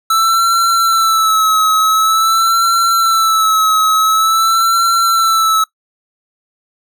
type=tone with vibrato; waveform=square; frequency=1318.5 Hz; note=E6; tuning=in tune; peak=-10 dBFS; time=0.1-5.64 s; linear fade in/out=5 ms; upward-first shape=sine; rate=0.47 Hz; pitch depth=49 cents each way; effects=noise-tail reverb RT60 0.1 s tail -21 dB re dry